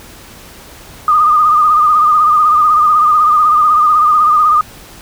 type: tone with vibrato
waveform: sine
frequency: 1222 Hz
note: D#6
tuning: 32 cents flat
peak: -6 dBFS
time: 1.08-4.61 s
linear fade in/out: 2 ms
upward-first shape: sine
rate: 16 Hz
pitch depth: 53 cents each way
effects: pink hiss -36 dBFS RMS until 5.01 s